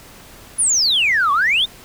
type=exponential two-way sweep; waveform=sine; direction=down then up; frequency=10520 to 1093 to 3779 Hz; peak=-12 dBFS; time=0.58-1.66 s; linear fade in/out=20 ms; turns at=1.32 s; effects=tanh soft clip ceiling -9 dBFS + pink hiss -42 dBFS RMS until 1.84 s